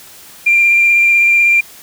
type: tone with vibrato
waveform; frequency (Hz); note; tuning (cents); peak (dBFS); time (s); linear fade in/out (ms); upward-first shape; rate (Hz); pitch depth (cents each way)
sine; 2382; D7; +24; -6; 0.46-1.61; 10; sine; 16; 13
effects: tanh soft clip ceiling -2 dBFS + white hiss -38 dBFS RMS until 1.82 s